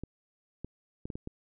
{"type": "clicks", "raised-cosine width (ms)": 3, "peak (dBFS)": -25, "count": 6, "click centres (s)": [0.036, 0.646, 1.055, 1.102, 1.155, 1.274], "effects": []}